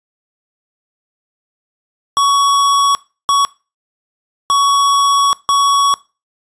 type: tone bursts at uneven times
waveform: square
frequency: 1121 Hz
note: C#6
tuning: 19 cents sharp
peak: -10 dBFS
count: 4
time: 2.17-2.95 / 3.29-3.45 / 4.5-5.33 / 5.49-5.94 s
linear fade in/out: 0 ms
effects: noise-tail reverb RT60 0.3 s tail -21 dB re dry + resampled to 22050 Hz